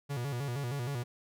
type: tone with vibrato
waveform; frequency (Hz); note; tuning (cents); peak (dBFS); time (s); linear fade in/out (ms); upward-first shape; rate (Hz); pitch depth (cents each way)
45% pulse; 130.81; C3; 0; -33; 0.09-1.04; 20; square; 6.4; 140
effects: none